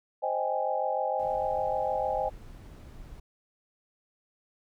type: chord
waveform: sine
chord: Ab major seventh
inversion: first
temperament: equal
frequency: 523.3 / 622.3 / 784 / 830.6 Hz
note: C5 / Eb5 / G5 / Ab5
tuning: 0 / 0 / 0 / 0 cents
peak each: -32 dBFS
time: 0.22-2.3 s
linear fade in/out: 20 ms
type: noise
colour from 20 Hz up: brown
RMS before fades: -46 dBFS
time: 1.19-3.2 s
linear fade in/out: 5 ms
effects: none